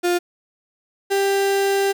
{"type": "tone pair in turn", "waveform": "35% pulse", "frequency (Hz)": [352.2, 394.5], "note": ["F4", "G4"], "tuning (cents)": [15, 11], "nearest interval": "major second", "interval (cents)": 196, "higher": "second", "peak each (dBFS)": -15, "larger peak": "neither", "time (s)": [[0.03, 0.19], [1.1, 1.93]], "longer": "second", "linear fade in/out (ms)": 20, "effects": []}